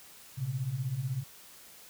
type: beating tone pair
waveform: sine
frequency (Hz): 118.1 / 134.1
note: A#2 / C3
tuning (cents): +23 / +43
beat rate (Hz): 16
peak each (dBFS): -36 / -32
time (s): 0.37-1.24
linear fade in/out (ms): 20
effects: white hiss -53 dBFS RMS until 1.89 s